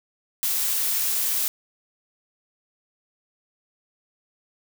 blue noise, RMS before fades -24 dBFS, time 0.43-1.48 s, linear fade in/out 0 ms, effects none

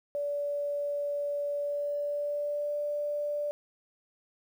sine tone with pitch glide, 577 to 586.7 Hz, D5 to D5, -31 to -2 cents, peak -29 dBFS, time 0.15-3.51 s, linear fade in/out 0 ms, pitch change +29 cents, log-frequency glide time 1.57-2.76 s, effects 10-bit

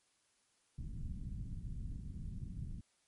pink low-pass noise, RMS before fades -43 dBFS, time 0.78-2.81 s, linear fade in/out 5 ms, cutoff 190 Hz, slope 24 dB/octave, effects white hiss -75 dBFS RMS until 3.07 s + MP3 48 kbps

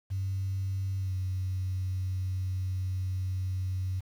sine tone with pitch glide, 96.1 to 93.2 Hz, G2 to F#2, -34 to +13 cents, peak -28 dBFS, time 0.1-4.01 s, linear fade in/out 20 ms, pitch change -53 cents, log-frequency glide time 0.99-1.13 s, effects tanh soft clip ceiling -24 dBFS + 9-bit

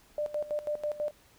sine tone with tremolo, 596 Hz, D5, 25 cents sharp, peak -28 dBFS, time 0.18-1.11 s, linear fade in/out 2 ms, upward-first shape square, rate 6.1 Hz, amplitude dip 80%, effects pink hiss -61 dBFS RMS until 1.38 s

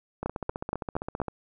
two click trains, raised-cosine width 1 ms, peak -14 / -18 dBFS, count 5 / 17, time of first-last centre 0.26-1.201 / 0.23-1.283 s, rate 4.25 / 15.2 Hz, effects none

